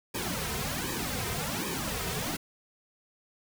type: noise with flanger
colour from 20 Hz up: pink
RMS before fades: -33 dBFS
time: 0.14-2.37 s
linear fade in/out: 10 ms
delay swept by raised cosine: 1.4 to 3.6 ms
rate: 1.3 Hz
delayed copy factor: -1
effects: none